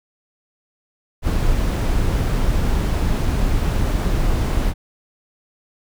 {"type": "noise", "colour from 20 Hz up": "brown", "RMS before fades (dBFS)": -18, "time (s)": [1.22, 4.74], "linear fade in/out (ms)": 50, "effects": []}